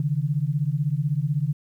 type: beating tone pair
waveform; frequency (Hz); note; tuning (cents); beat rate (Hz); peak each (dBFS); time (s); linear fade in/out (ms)
sine; 138.59 / 154.59; C#3 / D#3; 0 / -11; 16; -24; 0-1.53; 2
effects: 10-bit